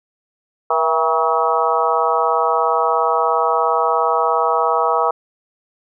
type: harmonic tone with a mistuned harmonic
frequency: 160 Hz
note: D#3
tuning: 49 cents sharp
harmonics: 3 / 4 / 5 / 6 / 7 / 8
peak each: -21 / -21 / -21 / -21 / -21 / -21 dBFS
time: 0.7-5.11 s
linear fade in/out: 5 ms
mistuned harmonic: 4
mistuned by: +61 cents
effects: none